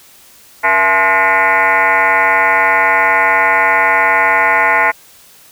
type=tone with frequency modulation; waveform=sine; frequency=1438 Hz; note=F#6; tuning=50 cents flat; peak=-8 dBFS; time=0.63-4.92 s; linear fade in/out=20 ms; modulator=193 Hz; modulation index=4; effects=white hiss -43 dBFS RMS until 5.51 s